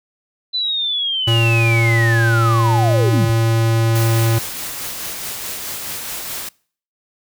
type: linear sweep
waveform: sine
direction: down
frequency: 4034 to 60 Hz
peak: -17 dBFS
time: 0.53-3.31 s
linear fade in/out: 20 ms
type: tone with pitch glide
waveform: square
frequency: 115.1 to 113.78 Hz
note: A#2 to A#2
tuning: -22 to -42 cents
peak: -14 dBFS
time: 1.27-4.39 s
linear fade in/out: 10 ms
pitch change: -20 cents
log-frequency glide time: 1.91-3.46 s
type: noise with tremolo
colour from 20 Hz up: white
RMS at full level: -26 dBFS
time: 3.95-6.49 s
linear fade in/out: 5 ms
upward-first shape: sine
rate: 4.7 Hz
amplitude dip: 25%
effects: noise-tail reverb RT60 0.5 s tail -25 dB re dry